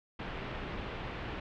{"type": "low-pass noise", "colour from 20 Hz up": "pink", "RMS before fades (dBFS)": -40, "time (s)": [0.19, 1.4], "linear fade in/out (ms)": 5, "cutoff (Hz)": 3100, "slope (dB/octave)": 24, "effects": []}